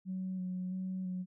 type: tone with vibrato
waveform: sine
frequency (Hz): 185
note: F#3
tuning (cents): 0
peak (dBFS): -34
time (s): 0.05-1.26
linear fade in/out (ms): 50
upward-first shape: square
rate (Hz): 1.5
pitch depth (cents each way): 17
effects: tanh soft clip ceiling -30 dBFS